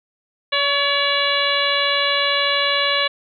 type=harmonic tone with a mistuned harmonic; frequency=569 Hz; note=C#5; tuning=45 cents sharp; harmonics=1 / 2 / 3 / 4 / 5 / 6 / 7; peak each=-24 / -24 / -24 / -24 / -24 / -24 / -24 dBFS; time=0.52-3.08 s; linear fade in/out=10 ms; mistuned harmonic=2; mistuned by=-25 cents; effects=none